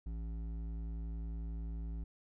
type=tone with hard clipping; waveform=sine; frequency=55.6 Hz; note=A1; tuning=19 cents sharp; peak=-40 dBFS; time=0.06-2.04 s; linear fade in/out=5 ms; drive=10 dB; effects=none